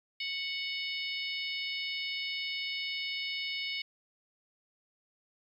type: harmonic tone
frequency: 738 Hz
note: F#5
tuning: 5 cents flat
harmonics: 3 / 4 / 5 / 6 / 7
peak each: -37 / -39 / -41 / -43 / -44 dBFS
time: 0.2-3.82 s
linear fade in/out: 5 ms
effects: 11-bit